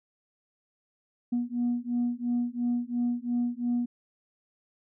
sine beating tone pair, 240 / 242.9 Hz, B3 / B3, -49 / -29 cents, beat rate 2.9 Hz, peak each -28 dBFS, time 1.32-3.86 s, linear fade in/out 10 ms, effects tanh soft clip ceiling -21 dBFS

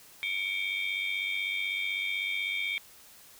sine tone cluster, 2234 / 2330 / 3223 / 3606 Hz, C#7 / D7 / G7 / A7, +13 / -14 / +47 / +42 cents, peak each -33 / -32 / -38 / -39 dBFS, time 0.23-2.78 s, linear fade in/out 0 ms, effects tanh soft clip ceiling -20 dBFS + white hiss -54 dBFS RMS until 3.39 s

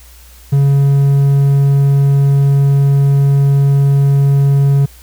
triangle tone, 139.5 Hz, C#3, 11 cents sharp, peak -5 dBFS, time 0.52-4.86 s, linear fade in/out 10 ms, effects added 60 Hz sine -38 dBFS peak until 5.02 s + white hiss -43 dBFS RMS until 5.02 s

